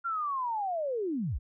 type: linear sweep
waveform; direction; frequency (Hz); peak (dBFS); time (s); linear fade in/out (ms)
sine; down; 1396.9 to 36.71; -29; 0.04-1.39; 20
effects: none